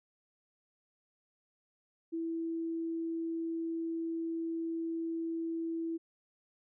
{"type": "tone", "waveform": "sine", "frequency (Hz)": 329.6, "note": "E4", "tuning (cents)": 0, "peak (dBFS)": -33, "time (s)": [2.12, 5.98], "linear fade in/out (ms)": 20, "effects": []}